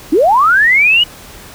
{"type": "linear sweep", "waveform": "sine", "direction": "up", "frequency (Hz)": [270, 2960], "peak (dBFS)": -6, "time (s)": [0.12, 1.04], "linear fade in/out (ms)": 10, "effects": ["pink hiss -35 dBFS RMS until 1.54 s"]}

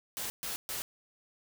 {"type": "noise bursts", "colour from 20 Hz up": "white", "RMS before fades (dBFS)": -37, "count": 3, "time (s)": [0.17, 0.82], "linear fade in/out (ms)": 0, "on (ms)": 130, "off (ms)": 130, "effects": []}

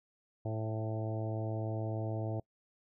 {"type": "harmonic tone with a mistuned harmonic", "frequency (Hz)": 110, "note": "A2", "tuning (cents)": 0, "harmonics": [1, 2, 3, 4, 5, 6, 7, 8], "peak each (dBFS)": [-35, -47, -42, -46, -45, -43, -49, -55], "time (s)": [0.45, 2.4], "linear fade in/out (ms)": 5, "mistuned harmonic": 7, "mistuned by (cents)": -15, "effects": ["noise-tail reverb RT60 0.1 s tail -25 dB re dry"]}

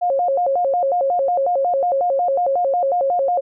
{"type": "tone with vibrato", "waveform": "sine", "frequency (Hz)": 622.3, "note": "D#5", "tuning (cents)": 0, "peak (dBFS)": -15, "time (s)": [0.01, 3.41], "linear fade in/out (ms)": 20, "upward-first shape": "square", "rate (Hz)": 5.5, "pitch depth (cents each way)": 230, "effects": []}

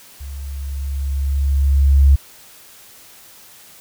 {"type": "tone with level ramp", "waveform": "sine", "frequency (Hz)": 69.2, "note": "C#2", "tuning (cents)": -2, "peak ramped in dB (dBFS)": [-28, -6], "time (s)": [0.2, 2.16], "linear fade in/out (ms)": 10, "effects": ["white hiss -44 dBFS RMS until 3.8 s"]}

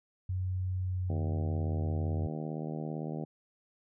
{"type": "tone with pitch glide", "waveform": "sine", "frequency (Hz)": [92.5, 89.92], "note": ["F#2", "F#2"], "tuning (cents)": [0, -49], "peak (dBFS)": -30, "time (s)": [0.29, 2.27], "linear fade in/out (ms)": 5, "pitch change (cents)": -49, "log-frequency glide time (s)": [0.81, 1.58]}
{"type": "harmonic tone", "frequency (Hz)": 77.78, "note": "D#2", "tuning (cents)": 0, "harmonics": [2, 3, 4, 5, 6, 7, 8, 9, 10], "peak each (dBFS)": [-37, -41, -43, -45, -47, -48, -49, -50, -51], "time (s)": [1.09, 3.25], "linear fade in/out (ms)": 10}
{"effects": []}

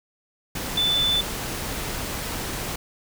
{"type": "tone in noise", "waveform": "sine", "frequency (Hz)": 3509, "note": "A7", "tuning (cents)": -5, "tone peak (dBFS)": -19, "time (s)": [0.77, 1.21], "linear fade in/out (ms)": 5, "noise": "pink", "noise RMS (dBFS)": -30, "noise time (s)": [0.55, 2.76], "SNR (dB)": 8, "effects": []}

